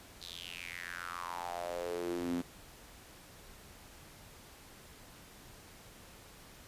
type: tone with high-pass filter sweep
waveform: sawtooth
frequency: 87.3 Hz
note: F2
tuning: in tune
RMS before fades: -40 dBFS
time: 0.21-2.42 s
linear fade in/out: 10 ms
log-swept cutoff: 4100 to 230 Hz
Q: 5.8
effects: pink hiss -55 dBFS RMS until 6.67 s + resampled to 32000 Hz